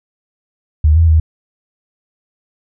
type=tone with pitch steps; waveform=sine; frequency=76.4 / 82.6 / 79.3 Hz; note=D#2 / E2 / D#2; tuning=-31 / +4 / +33 cents; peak=-6 dBFS; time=0.84-1.2 s; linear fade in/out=5 ms; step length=120 ms; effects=none